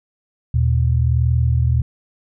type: tone pair together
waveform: sine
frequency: 78.78 / 120.1 Hz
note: D#2 / B2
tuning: +22 / -48 cents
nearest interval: perfect fifth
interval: 730 cents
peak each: -16 dBFS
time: 0.54-1.82 s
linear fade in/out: 5 ms
effects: none